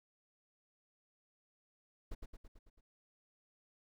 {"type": "noise with echo", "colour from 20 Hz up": "brown", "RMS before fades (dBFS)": -41, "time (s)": [2.11, 2.15], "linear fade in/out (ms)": 10, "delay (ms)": 110, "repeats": 6, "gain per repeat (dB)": -4, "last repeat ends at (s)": 2.81, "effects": []}